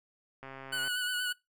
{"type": "click train", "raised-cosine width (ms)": 0.5, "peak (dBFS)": -30, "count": 61, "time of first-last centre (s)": [0.43, 0.878], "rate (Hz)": 134}
{"type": "tone with vibrato", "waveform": "25% pulse", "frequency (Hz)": 1480, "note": "F#6", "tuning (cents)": 0, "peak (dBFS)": -27, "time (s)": [0.72, 1.33], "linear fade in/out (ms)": 10, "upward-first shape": "sine", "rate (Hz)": 8.4, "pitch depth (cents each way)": 30}
{"effects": ["noise-tail reverb RT60 0.2 s tail -22 dB re dry"]}